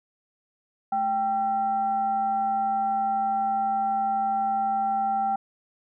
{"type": "tone with frequency modulation", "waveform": "sine", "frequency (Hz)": 784, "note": "G5", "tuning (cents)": 0, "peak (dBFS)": -22, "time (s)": [0.92, 5.36], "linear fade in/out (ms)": 5, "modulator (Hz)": 567, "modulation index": 0.35, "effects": []}